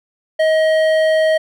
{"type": "tone with hard clipping", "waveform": "triangle", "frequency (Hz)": 632, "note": "D#5", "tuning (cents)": 27, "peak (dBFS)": -13, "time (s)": [0.39, 1.38], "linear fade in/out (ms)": 10, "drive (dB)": 14, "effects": []}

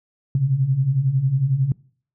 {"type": "beating tone pair", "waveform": "sine", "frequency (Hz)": [126.2, 137.2], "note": ["B2", "C#3"], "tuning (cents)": [38, -17], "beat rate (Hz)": 11, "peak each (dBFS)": [-23, -17], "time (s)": [0.35, 1.72], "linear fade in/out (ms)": 2, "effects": ["noise-tail reverb RT60 0.5 s tail -24 dB re dry"]}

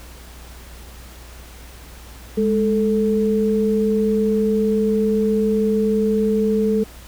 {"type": "tone pair together", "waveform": "sine", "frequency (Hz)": [207.7, 440], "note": ["G#3", "A4"], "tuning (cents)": [0, 0], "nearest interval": "octave + minor second", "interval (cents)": 1300, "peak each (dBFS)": -18, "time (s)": [2.37, 6.84], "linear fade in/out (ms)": 10, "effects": ["added 60 Hz sine -39 dBFS peak until 7.07 s", "pink hiss -43 dBFS RMS until 7.07 s"]}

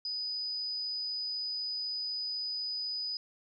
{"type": "tone", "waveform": "sine", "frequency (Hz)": 4978, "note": "D#8", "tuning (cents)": 0, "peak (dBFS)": -33, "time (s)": [0.05, 3.17], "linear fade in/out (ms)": 2, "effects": []}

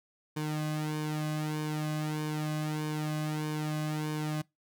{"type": "tone with flanger", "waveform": "sawtooth", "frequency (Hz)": 153, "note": "D#3", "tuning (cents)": -29, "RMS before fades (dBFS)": -33, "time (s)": [0.36, 4.42], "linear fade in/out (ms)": 10, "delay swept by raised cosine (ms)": [1.5, 2.23], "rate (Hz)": 1.6, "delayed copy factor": -0.75, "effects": ["noise-tail reverb RT60 0.2 s tail -24 dB re dry"]}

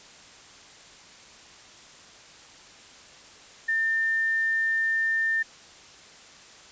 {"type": "tone", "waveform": "sine", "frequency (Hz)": 1800, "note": "A6", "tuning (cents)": 39, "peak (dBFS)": -22, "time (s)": [3.68, 5.43], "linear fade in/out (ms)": 10, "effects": ["white hiss -49 dBFS RMS until 6.71 s", "resampled to 16000 Hz"]}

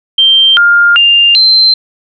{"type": "tone with pitch steps", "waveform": "sine", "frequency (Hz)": [3150, 1406, 2800, 4110], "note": ["G7", "F6", "F7", "C8"], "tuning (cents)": [8, 11, 4, -32], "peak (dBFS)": -3, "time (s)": [0.18, 1.74], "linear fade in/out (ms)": 5, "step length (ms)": 390, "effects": []}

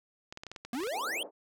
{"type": "clicks", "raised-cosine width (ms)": 0.2, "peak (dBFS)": -25, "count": 11, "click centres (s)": [0.325, 0.374, 0.435, 0.467, 0.516, 0.562, 0.65, 0.749, 0.804, 0.835, 0.871]}
{"type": "exponential sweep", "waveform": "square", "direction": "up", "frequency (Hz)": [225.9, 3304], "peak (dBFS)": -33, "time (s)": [0.73, 1.23], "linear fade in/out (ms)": 2}
{"type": "band-pass noise", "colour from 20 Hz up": "pink", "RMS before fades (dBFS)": -44, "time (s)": [0.9, 1.31], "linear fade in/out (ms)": 50, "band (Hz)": [350, 750], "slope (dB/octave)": 24}
{"effects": []}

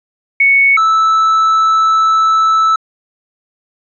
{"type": "tone pair in turn", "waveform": ["sine", "triangle"], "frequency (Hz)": [2217, 1312.5], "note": ["C#7", "E6"], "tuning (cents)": [0, -8], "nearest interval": "major sixth", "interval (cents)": 908, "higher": "first", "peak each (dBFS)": -6, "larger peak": "neither", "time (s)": [[0.4, 0.77], [0.77, 2.76]], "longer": "second", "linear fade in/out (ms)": 5, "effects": ["resampled to 16000 Hz"]}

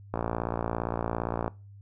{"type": "click train", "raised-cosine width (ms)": 1, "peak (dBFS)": -15, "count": 78, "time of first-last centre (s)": [0.14, 1.479], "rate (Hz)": 57.5, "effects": ["noise-tail reverb RT60 0.3 s tail -21 dB re dry", "added 100 Hz sine -46 dBFS peak until 1.81 s"]}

